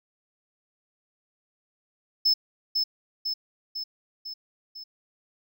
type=tone with echo; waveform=triangle; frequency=5240 Hz; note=E8; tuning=11 cents flat; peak=-17 dBFS; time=2.25-2.34 s; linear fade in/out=10 ms; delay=500 ms; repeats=5; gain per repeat=-4 dB; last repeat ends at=4.84 s; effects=none